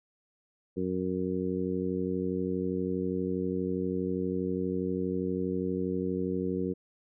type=harmonic tone; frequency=92.4 Hz; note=F#2; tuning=2 cents flat; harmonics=1 / 2 / 3 / 4 / 5; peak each=-41 / -33 / -34 / -34 / -35 dBFS; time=0.76-6.74 s; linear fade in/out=20 ms; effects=none